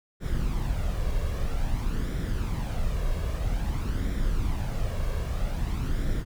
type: noise with flanger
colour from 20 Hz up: brown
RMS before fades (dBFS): -27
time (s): 0.2-6.25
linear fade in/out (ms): 50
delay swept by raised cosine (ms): 0.54 to 1.84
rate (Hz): 0.51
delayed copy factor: +0.5
effects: none